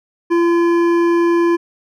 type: tone with hard clipping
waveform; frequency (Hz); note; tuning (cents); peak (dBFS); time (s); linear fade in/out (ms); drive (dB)
sine; 341.3; F4; -40; -13; 0.3-1.57; 20; 11
effects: none